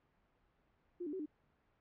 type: tone with pitch steps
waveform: sine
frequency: 352.1 / 295.1 / 378.5 / 301.5 Hz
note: F4 / D4 / F#4 / D4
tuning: +14 / +8 / +39 / +46 cents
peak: -39 dBFS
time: 1-1.26 s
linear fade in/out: 10 ms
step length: 65 ms
effects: pink hiss -75 dBFS RMS until 1.8 s + low-pass 2000 Hz 12 dB/octave